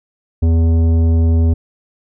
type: tone with tanh clipping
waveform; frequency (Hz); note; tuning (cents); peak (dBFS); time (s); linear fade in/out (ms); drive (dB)
sine; 82.3; E2; -2; -11; 0.42-1.54; 10; 12
effects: none